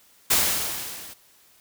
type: noise with level ramp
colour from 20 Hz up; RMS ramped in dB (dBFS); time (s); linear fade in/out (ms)
white; -18 to -42; 0.3-1.14; 10
effects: white hiss -57 dBFS RMS until 1.6 s